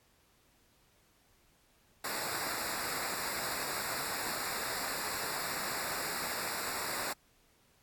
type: noise with comb filter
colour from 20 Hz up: pink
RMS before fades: -37 dBFS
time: 2.04-7.13 s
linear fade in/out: 5 ms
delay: 0.32 ms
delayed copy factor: -0.95
effects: pink hiss -68 dBFS RMS until 7.82 s + AAC 64 kbps